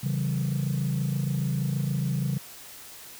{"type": "tone cluster", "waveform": "sine", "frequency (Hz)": [137, 163.5, 191.7], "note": ["C#3", "E3", "G3"], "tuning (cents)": [-20, -14, -38], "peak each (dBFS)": [-25, -29, -30], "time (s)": [0.03, 2.38], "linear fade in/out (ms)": 10, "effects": ["tanh soft clip ceiling -20 dBFS", "white hiss -45 dBFS RMS until 3.19 s"]}